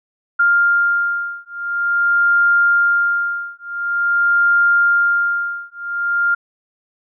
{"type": "beating tone pair", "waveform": "sine", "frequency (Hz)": [1400, 1400.47], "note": ["F6", "F6"], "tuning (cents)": [4, 4], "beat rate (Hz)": 0.47, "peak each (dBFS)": -16, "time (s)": [0.39, 6.35], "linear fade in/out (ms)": 10, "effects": []}